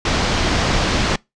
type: low-pass noise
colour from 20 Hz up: pink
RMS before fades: -18 dBFS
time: 0.05-1.16 s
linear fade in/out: 5 ms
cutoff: 5900 Hz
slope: 24 dB/octave
effects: noise-tail reverb RT60 0.2 s tail -24 dB re dry + resampled to 22050 Hz